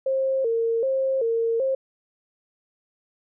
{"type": "tone with vibrato", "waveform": "sine", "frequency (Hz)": 493.9, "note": "B4", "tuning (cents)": 0, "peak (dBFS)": -20, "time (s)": [0.06, 1.75], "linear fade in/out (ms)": 5, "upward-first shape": "square", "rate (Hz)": 1.3, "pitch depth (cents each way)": 130, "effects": []}